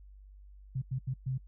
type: tone bursts at uneven times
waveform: sine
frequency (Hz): 130.7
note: C3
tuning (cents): -1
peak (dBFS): -30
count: 4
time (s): 0.75-0.82 / 0.91-0.99 / 1.07-1.14 / 1.26-1.38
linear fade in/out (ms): 10
effects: noise-tail reverb RT60 0.1 s tail -25 dB re dry + added 49 Hz sine -50 dBFS peak until 1.47 s